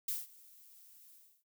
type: noise with ADSR envelope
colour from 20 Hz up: violet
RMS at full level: -35 dBFS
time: 0.08-1.44 s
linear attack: 5 ms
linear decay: 180 ms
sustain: -24 dB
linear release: 310 ms
effects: none